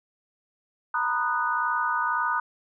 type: chord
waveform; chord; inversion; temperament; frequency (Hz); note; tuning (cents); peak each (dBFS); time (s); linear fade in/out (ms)
sine; B major seventh; third; just; 926 / 987.8 / 1234.7 / 1481.6; A#5 / B5 / D#6 / F#6; -12 / 0 / -14 / +2; -30 / -30 / -27 / -28; 0.94-2.4; 5
effects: none

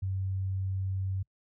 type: tone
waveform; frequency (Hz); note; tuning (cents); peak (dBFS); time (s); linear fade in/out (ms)
sine; 95.4; G2; -47; -29; 0.02-1.23; 10
effects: noise-tail reverb RT60 0.1 s tail -26 dB re dry

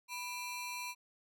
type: ring-modulated tone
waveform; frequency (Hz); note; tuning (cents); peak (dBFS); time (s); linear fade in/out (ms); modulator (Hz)
sawtooth; 1681; G#6; +20; -33; 0.08-0.95; 50; 693
effects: none

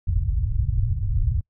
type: low-pass noise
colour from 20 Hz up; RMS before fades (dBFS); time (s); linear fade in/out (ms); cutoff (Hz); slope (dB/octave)
white; -22; 0.07-1.41; 10; 120; 48
effects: noise-tail reverb RT60 0.1 s tail -25 dB re dry

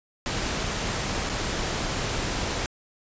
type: noise with dropouts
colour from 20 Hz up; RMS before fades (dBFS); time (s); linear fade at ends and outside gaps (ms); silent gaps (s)
pink; -28; 0.26-2.66; 1; 1.292-1.296
effects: resampled to 16000 Hz

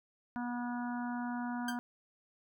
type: harmonic tone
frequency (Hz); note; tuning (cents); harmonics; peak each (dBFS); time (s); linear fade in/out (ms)
242.5; B3; -31; 1 / 3 / 4 / 5 / 6 / 7; -36 / -44 / -44 / -52 / -46 / -55; 0.36-1.79; 0
type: tone with exponential decay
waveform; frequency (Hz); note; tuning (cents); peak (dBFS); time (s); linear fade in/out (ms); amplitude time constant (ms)
sawtooth; 1573; G6; +6; -30; 1.68-1.79; 5; 22
effects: none

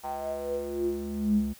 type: tone with band-pass filter sweep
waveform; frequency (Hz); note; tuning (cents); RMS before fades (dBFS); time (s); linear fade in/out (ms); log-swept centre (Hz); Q
square; 70.7; C#2; +35; -30; 0.03-1.54; 20; 840 to 170; 9.4
effects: white hiss -53 dBFS RMS until 1.59 s

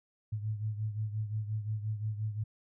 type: beating tone pair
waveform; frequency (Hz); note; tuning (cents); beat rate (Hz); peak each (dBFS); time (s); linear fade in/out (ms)
sine; 106.4 / 112.1; G#2 / A2; +42 / +33; 5.7; -33 / -39; 0.32-2.44; 10
effects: none

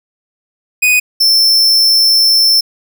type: tone pair in turn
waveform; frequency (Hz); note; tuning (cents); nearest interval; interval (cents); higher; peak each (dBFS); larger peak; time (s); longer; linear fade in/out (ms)
45% pulse; 2489 / 5345; D#7 / E8; 0 / +23; octave + minor second; 1323; second; -7; neither; 0.82-1 / 1.2-2.61; second; 10
effects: none

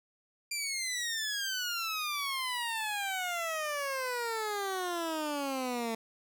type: exponential sweep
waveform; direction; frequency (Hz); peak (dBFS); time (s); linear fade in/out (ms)
15% pulse; down; 2389 to 223.2; -26; 0.51-5.95; 5
effects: none

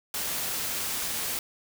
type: noise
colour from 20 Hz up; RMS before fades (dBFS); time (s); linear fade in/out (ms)
white; -31; 0.14-1.39; 2
effects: none

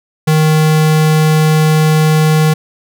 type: tone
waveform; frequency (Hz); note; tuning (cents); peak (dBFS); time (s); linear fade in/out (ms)
square; 155.7; D#3; +2; -8; 0.27-2.54; 10
effects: none

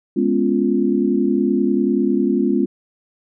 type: chord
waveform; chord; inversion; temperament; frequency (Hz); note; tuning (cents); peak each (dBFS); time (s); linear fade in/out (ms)
sine; C# dominant seventh; second; equal; 207.7 / 246.9 / 277.2 / 349.2; G#3 / B3 / C#4 / E#4; 0 / 0 / 0 / 0; -20; 0.16-2.66; 10
effects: none

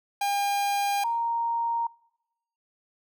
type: tone pair in turn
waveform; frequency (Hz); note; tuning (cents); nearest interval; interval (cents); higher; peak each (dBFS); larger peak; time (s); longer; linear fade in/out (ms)
45% pulse / sine; 806 / 930.6; G5 / A#5; +48 / -3; major second; 249; second; -24; neither; 0.21-1.04 / 1.04-1.87; neither; 5
effects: noise-tail reverb RT60 0.9 s tail -25 dB re dry

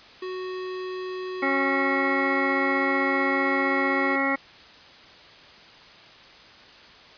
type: tone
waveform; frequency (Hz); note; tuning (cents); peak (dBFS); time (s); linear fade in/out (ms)
square; 370; F#4; 0; -31; 0.22-4.16; 5
type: harmonic tone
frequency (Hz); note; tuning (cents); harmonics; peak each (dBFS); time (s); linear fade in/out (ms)
273.6; C#4; -23; 1 / 2 / 3 / 4 / 5 / 7 / 8; -27 / -30 / -31 / -32 / -31 / -27 / -29; 1.42-4.36; 10
effects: white hiss -48 dBFS RMS until 7.17 s + resampled to 11025 Hz

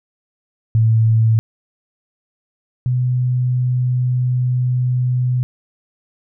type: tone pair in turn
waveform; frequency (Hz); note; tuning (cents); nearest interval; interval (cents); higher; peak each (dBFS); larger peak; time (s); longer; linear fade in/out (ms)
sine; 112.1 / 125.43; A2 / B2; +33 / +27; major second; 194; second; -10 / -14; first; 0.75-1.39 / 2.86-5.43; second; 0
effects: none

